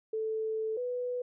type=tone pair in turn; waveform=sine; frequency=439.4 / 494.2 Hz; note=A4 / B4; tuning=-2 / +1 cents; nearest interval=major second; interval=203 cents; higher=second; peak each=-30 / -31 dBFS; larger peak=first; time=0.13-0.77 / 0.77-1.22 s; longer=first; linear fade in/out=5 ms; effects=none